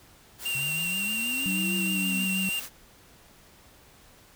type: high-pass noise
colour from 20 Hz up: white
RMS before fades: -39 dBFS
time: 0.38-2.7 s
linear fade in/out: 50 ms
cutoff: 140 Hz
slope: 24 dB/octave
type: tone with vibrato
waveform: square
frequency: 2765 Hz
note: F7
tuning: 18 cents flat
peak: -28 dBFS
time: 0.45-2.6 s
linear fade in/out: 10 ms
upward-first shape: sine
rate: 6.3 Hz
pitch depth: 21 cents each way
type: exponential two-way sweep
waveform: sine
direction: up then down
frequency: 134.2 to 349.8 to 244.8 Hz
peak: -36 dBFS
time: 0.55-2.25 s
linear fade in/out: 2 ms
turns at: 1.74 s
type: tone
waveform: sine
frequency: 188.7 Hz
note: F#3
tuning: 34 cents sharp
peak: -28 dBFS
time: 1.46-2.49 s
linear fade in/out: 0 ms
effects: pink hiss -55 dBFS RMS until 4.35 s